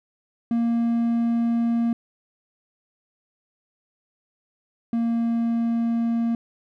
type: tone pair in turn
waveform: triangle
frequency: 233.1 / 231.8 Hz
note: A#3 / A#3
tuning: 0 / -10 cents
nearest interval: unison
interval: 10 cents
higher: first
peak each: -17 / -18 dBFS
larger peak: first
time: 0.51-1.93 / 4.93-6.35 s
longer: neither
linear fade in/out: 2 ms
effects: none